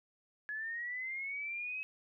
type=linear sweep; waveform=sine; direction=up; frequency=1689 to 2566 Hz; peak=-37 dBFS; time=0.49-1.83 s; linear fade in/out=0 ms; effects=none